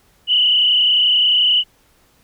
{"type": "tone with frequency modulation", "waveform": "sine", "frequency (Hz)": 2960, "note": "F#7", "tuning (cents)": 0, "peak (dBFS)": -11, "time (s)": [0.27, 1.64], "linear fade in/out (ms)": 50, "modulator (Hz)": 31.4, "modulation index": 3.1, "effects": ["pink hiss -56 dBFS RMS until 2.23 s"]}